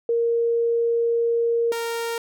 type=tone pair in turn; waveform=sine / sawtooth; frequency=466.2 / 463.5 Hz; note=A#4 / A#4; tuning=0 / -10 cents; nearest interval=unison; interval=10 cents; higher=first; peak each=-18 / -21 dBFS; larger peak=first; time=0.09-1.72 / 1.72-2.18 s; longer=first; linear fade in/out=2 ms; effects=none